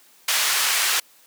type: band-pass noise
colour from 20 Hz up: pink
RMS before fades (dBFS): -21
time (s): 0.28-1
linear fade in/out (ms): 5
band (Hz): 1500 to 15000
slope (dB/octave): 12
effects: white hiss -54 dBFS RMS until 1.26 s + high-pass 200 Hz 12 dB/octave